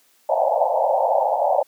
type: band-pass noise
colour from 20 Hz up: pink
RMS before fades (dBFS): -19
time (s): 0.29-1.63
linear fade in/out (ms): 5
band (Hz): 530 to 900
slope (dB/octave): 96
effects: white hiss -59 dBFS RMS until 1.67 s + high-pass 200 Hz 12 dB/octave